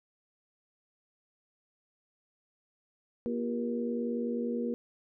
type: harmonic tone with a mistuned harmonic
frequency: 79.2 Hz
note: D#2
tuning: 31 cents sharp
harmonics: 3 / 4 / 5 / 6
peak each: -32 / -41 / -40 / -35 dBFS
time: 3.26-4.74 s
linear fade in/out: 0 ms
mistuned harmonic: 4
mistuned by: +150 cents
effects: none